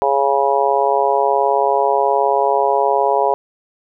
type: harmonic tone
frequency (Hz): 138.7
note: C#3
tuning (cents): +1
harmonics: 3 / 4 / 5 / 6 / 7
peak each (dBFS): -19 / -19 / -19 / -19 / -19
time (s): 0.02-3.34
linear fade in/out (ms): 0
effects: none